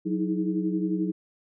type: tone cluster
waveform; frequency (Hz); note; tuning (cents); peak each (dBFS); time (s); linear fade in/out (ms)
sine; 184.4 / 313.2 / 324.5 / 420.6; F#3 / D#4 / E4 / G#4; -6 / +11 / -27 / +22; -28 / -28 / -30 / -37; 0.05-1.12; 20
effects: none